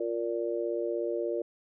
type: harmonic tone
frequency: 116.54 Hz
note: A#2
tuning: in tune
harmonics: 3 / 4 / 5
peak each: -32 / -33 / -34 dBFS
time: 0-1.42 s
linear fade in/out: 5 ms
effects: none